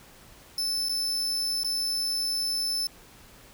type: tone with dropouts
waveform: 40% pulse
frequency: 5270 Hz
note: E8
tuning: 1 cent flat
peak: -25 dBFS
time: 0.58-2.87 s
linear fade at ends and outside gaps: 2 ms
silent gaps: 0.887-0.893 / 1.634-1.645 s
effects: pink hiss -52 dBFS RMS until 3.53 s